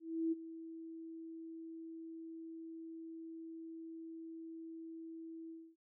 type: tone with ADSR envelope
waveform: sine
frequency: 326.7 Hz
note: E4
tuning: 15 cents flat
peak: -31 dBFS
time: 0-5.76 s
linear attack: 320 ms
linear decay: 22 ms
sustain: -15 dB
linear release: 260 ms
effects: none